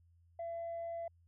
sine tone, 674 Hz, E5, 38 cents sharp, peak -37 dBFS, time 0.39-1.08 s, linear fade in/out 5 ms, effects tanh soft clip ceiling -36 dBFS + added 85 Hz sine -64 dBFS peak until 1.27 s

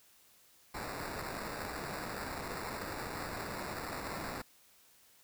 blue noise with sample-and-hold, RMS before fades -41 dBFS, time 0.74-4.42 s, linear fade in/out 5 ms, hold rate 3150 Hz, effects white hiss -64 dBFS RMS until 5.23 s

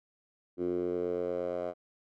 10% pulse tone with band-pass filter sweep, 88.6 Hz, F2, 25 cents sharp, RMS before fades -33 dBFS, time 0.57-1.74 s, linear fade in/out 50 ms, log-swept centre 330 to 650 Hz, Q 3.8, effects none

